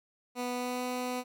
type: tone with pitch glide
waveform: 15% pulse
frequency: 246.9 to 249.9 Hz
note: B3 to B3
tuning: 0 to +21 cents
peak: -26 dBFS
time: 0.35-1.24 s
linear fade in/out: 50 ms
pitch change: +21 cents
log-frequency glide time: 0.53-0.85 s
effects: none